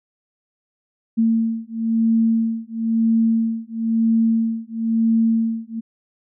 sine beating tone pair, 225.7 / 226.7 Hz, A3 / A#3, +44 / -48 cents, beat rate 1 Hz, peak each -19 dBFS, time 1.17-5.81 s, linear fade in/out 20 ms, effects none

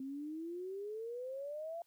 sine exponential sweep, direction up, 261.6 to 690 Hz, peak -40 dBFS, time 0-1.82 s, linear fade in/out 2 ms, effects white hiss -75 dBFS RMS until 1.86 s + high-pass 100 Hz 12 dB/octave

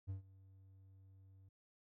triangle tone with ADSR envelope, 96.1 Hz, G2, 34 cents flat, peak -37 dBFS, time 0.07-1.49 s, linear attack 29 ms, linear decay 120 ms, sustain -21 dB, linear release 7 ms, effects none

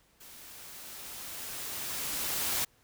white noise with level ramp, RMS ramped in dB -51 to -30 dBFS, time 0.2-2.65 s, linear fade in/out 10 ms, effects pink hiss -66 dBFS RMS until 2.83 s

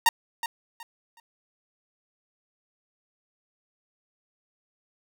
sawtooth tone with echo, 926 Hz, A#5, 12 cents flat, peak -12 dBFS, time 0.06-0.09 s, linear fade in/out 2 ms, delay 370 ms, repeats 3, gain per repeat -12 dB, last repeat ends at 1.2 s, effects none

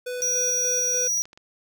square tone with tremolo, 497 Hz, B4, 11 cents sharp, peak -29 dBFS, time 0.06-1.08 s, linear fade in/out 10 ms, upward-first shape square, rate 3.4 Hz, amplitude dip 35%
square tone, 5790 Hz, F#8, 38 cents flat, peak -22 dBFS, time 0.22-1.22 s, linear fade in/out 0 ms
clicks, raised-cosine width 0.2 ms, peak -30 dBFS, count 8, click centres 0.855 / 0.935 / 0.971 / 1.068 / 1.175 / 1.255 / 1.331 / 1.375 s
effects none

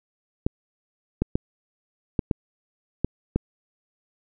clicks, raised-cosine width 3 ms, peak -8 dBFS, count 7, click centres 0.465 / 1.22 / 1.355 / 2.192 / 2.312 / 3.046 / 3.36 s, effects none

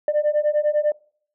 sine beating tone pair, 593 / 603 Hz, D5 / D5, +17 / +46 cents, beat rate 10 Hz, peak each -19 dBFS, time 0.08-0.92 s, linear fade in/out 2 ms, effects noise-tail reverb RT60 0.5 s tail -22 dB re dry + tanh soft clip ceiling -13 dBFS

